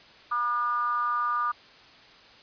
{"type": "tone with frequency modulation", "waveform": "sine", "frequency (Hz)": 1206, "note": "D6", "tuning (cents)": 46, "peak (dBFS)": -24, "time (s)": [0.31, 1.52], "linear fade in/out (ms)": 10, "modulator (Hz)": 240, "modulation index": 0.59, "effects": ["white hiss -52 dBFS RMS until 2.42 s", "resampled to 11025 Hz"]}